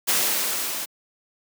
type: noise with level ramp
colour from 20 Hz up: white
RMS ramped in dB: -20 to -30 dBFS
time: 0.07-0.86 s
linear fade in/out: 20 ms
effects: high-pass 200 Hz 12 dB/octave